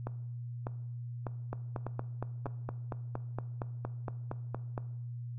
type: two click trains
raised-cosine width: 1 ms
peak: -22 / -23 dBFS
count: 15 / 5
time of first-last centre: 1.53-4.778 / 0.07-2.465 s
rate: 4.31 / 1.67 Hz
effects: noise-tail reverb RT60 0.8 s tail -17 dB re dry + added 120 Hz sine -38 dBFS peak until 5.38 s